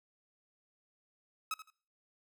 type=tone with echo; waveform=sawtooth; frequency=1281 Hz; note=E6; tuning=50 cents flat; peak=-30 dBFS; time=1.51-1.54 s; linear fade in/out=2 ms; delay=81 ms; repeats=2; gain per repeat=-13 dB; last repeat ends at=1.702 s; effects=noise-tail reverb RT60 0.5 s tail -24 dB re dry